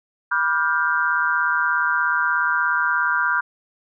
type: chord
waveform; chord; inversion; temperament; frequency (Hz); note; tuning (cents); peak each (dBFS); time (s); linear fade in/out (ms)
sine; G dominant seventh; first; just; 980 / 1176 / 1411.2 / 1568; B5 / D6 / F6 / G6; -14 / +2 / +18 / 0; -25 / -26 / -21 / -22; 0.31-3.41; 10
effects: none